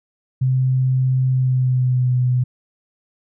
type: tone with pitch glide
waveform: sine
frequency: 129.7 to 125.5 Hz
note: C3 to B2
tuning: -15 to +28 cents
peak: -14 dBFS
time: 0.41-2.44 s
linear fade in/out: 10 ms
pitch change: -57 cents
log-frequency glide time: 1.29-2.15 s
effects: none